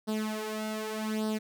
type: tone with flanger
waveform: sawtooth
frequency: 216.3 Hz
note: A3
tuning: 29 cents flat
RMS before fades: -33 dBFS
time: 0.07-1.39 s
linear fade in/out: 20 ms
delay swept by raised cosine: 0.21 to 3.21 ms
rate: 0.84 Hz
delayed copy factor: +0.75
effects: none